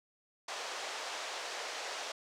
pink band-pass noise, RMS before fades -41 dBFS, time 0.48-2.12 s, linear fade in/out 5 ms, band 500 to 7000 Hz, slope 24 dB/octave, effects none

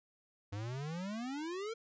square exponential sweep, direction up, 97.6 to 466.2 Hz, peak -39 dBFS, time 0.52-1.74 s, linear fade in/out 10 ms, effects resampled to 16000 Hz

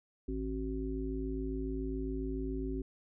harmonic tone, 53.6 Hz, A1, 45 cents flat, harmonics 1 / 3 / 5 / 7, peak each -37 / -47 / -38 / -40 dBFS, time 0.28-2.82 s, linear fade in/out 5 ms, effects none

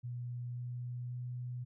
sine tone with pitch steps, 121.9 / 122.75 / 123.6 Hz, B2 / B2 / B2, -22 / -10 / +2 cents, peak -38 dBFS, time 0.03-1.65 s, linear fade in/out 20 ms, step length 540 ms, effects none

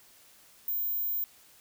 sine tone, 15150 Hz, A#9, 27 cents sharp, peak -28 dBFS, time 0.68-1.24 s, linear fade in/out 0 ms, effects white hiss -58 dBFS RMS until 1.6 s

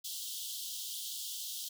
pink high-pass noise, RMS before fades -41 dBFS, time 0.04-1.69 s, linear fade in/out 10 ms, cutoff 3000 Hz, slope 96 dB/octave, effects none

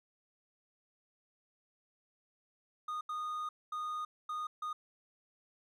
triangle tone bursts at uneven times, 1232 Hz, D#6, 17 cents flat, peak -34 dBFS, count 5, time 2.88-3.01 / 3.09-3.49 / 3.72-4.05 / 4.29-4.47 / 4.62-4.73 s, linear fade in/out 5 ms, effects none

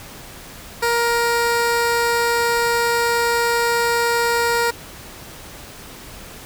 15% pulse tone, 470 Hz, A#4, 14 cents sharp, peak -10 dBFS, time 0.82-4.71 s, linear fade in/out 10 ms, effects pink hiss -38 dBFS RMS until 6.45 s

